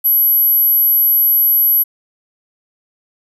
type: tone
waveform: sine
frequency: 11760 Hz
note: F#9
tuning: 12 cents flat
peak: -9 dBFS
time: 0.04-1.84 s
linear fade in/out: 20 ms
effects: none